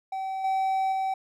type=tone with level steps; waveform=triangle; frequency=767 Hz; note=G5; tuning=38 cents flat; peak=-27 / -21 / -23 dBFS; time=0.12-1.14 s; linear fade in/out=5 ms; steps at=0.44 / 0.92 s; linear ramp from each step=5 ms; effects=none